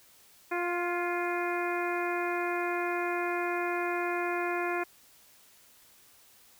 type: harmonic tone with a mistuned harmonic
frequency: 350.9 Hz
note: F4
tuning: 8 cents sharp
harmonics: 1 / 2 / 3 / 4 / 5 / 6 / 7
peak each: -32 / -35 / -37 / -38 / -39 / -40 / -40 dBFS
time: 0.51-4.84 s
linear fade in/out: 10 ms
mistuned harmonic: 5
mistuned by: -29 cents
effects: white hiss -59 dBFS RMS until 6.59 s